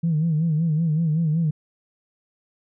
sine tone with vibrato, 159.7 Hz, D#3, 45 cents sharp, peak -17 dBFS, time 0.03-1.51 s, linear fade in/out 10 ms, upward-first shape sine, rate 5.3 Hz, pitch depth 100 cents each way, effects tanh soft clip ceiling -14 dBFS

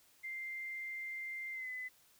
sine tone with pitch glide, 2093 to 2015 Hz, C7 to B6, 0 to +34 cents, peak -40 dBFS, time 0.23-1.89 s, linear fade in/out 20 ms, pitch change -66 cents, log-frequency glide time 1.52-1.7 s, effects white hiss -67 dBFS RMS until 2.19 s

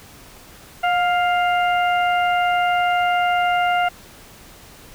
harmonic tone with a mistuned harmonic, 700 Hz, F5, 4 cents sharp, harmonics 1 / 2 / 3 / 4, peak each -17 / -23 / -27 / -29 dBFS, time 0.83-3.89 s, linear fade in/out 10 ms, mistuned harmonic 1, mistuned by +32 cents, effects pink hiss -44 dBFS RMS until 4.94 s

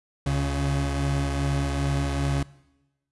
30% pulse tone pair together, 70.8 / 139.09 Hz, C#2 / C#3, +37 / +6 cents, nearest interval octave, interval 1169 cents, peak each -24 / -23 dBFS, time 0.26-2.43 s, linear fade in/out 5 ms, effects noise-tail reverb RT60 1.0 s tail -21 dB re dry + resampled to 24000 Hz

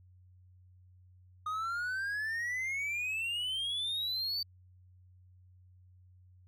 triangle exponential sweep, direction up, 1231 to 4600 Hz, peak -31 dBFS, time 1.46-4.43 s, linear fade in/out 5 ms, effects added 91 Hz sine -57 dBFS peak until 6.47 s

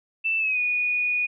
sine tone with pitch glide, 2655 to 2463 Hz, E7 to D#7, +12 to -18 cents, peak -21 dBFS, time 0.24-1.27 s, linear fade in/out 20 ms, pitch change -130 cents, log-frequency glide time 0.38-0.6 s, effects none

